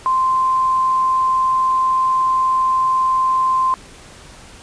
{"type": "tone with quantisation", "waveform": "sine", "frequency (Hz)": 1042, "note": "C6", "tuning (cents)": -7, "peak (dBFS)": -13, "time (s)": [0.06, 3.74], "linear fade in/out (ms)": 0, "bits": 7, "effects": ["pink hiss -41 dBFS RMS until 4.62 s", "resampled to 22050 Hz"]}